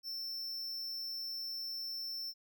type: tone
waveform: square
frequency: 5370 Hz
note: E8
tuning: 31 cents sharp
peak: -39 dBFS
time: 0.03-2.34 s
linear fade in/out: 50 ms
effects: none